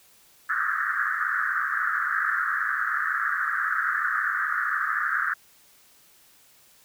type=band-pass noise; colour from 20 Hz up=white; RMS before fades=-26 dBFS; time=0.49-5.34 s; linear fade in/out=10 ms; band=1200 to 1800 Hz; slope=96 dB/octave; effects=white hiss -57 dBFS RMS until 6.84 s